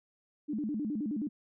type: tone with vibrato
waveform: sine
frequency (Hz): 252.6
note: B3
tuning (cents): +39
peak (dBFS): -31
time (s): 0.48-1.29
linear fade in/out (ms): 20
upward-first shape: square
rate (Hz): 9.5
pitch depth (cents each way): 280
effects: none